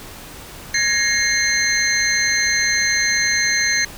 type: tone cluster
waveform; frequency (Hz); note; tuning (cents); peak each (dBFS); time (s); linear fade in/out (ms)
sine; 1673 / 1864 / 2151 / 4157 / 6270; G#6 / A#6 / C7 / C8 / G8; +12 / -1 / +47 / -12 / -1; -22; 0.74-3.85; 5
effects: pink hiss -37 dBFS RMS until 3.97 s